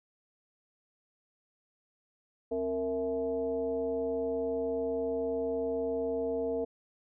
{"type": "tone with frequency modulation", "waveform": "sine", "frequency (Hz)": 461.8, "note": "A#4", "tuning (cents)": -16, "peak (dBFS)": -29, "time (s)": [2.51, 6.65], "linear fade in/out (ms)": 10, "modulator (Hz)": 196, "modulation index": 0.85, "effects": []}